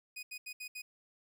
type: tone bursts at uneven times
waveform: sawtooth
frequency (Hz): 2489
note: D#7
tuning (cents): 0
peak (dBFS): -38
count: 5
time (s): 0.16-0.23 / 0.31-0.38 / 0.46-0.53 / 0.6-0.68 / 0.75-0.82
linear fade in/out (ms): 10
effects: none